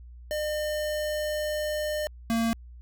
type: tone pair in turn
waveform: square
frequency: 605 / 228.5 Hz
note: D#5 / A#3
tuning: -49 / -34 cents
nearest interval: octave + perfect fourth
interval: 1685 cents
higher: first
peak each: -28 / -24 dBFS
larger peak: second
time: 0.31-2.07 / 2.3-2.53 s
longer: first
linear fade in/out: 0 ms
effects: added 60 Hz sine -43 dBFS peak until 2.81 s